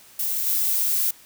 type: noise with level steps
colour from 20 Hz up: violet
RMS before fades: -25 / -22 dBFS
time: 0.19-1.11 s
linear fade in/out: 5 ms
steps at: 0.46 s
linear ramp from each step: 10 ms
effects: white hiss -50 dBFS RMS until 1.25 s